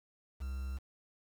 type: tone with quantisation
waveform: triangle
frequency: 65.7 Hz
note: C2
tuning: 8 cents sharp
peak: -34 dBFS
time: 0.4-0.79 s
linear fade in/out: 20 ms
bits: 9
effects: none